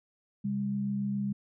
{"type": "tone pair together", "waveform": "sine", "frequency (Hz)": [134.75, 201.9], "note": ["C#3", "G#3"], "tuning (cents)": [-49, -49], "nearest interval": "perfect fifth", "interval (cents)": 700, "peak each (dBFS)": [-37, -29], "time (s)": [0.44, 1.33], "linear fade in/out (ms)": 10, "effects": []}